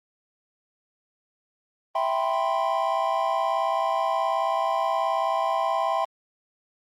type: chord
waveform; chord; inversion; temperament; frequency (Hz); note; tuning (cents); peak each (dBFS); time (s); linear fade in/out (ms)
triangle; C major seventh; first; equal; 659.3 / 784 / 987.8 / 1046.5; E5 / G5 / B5 / C6; 0 / 0 / 0 / 0; -25 / -25 / -28 / -26; 1.95-6.05; 5
effects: Opus 24 kbps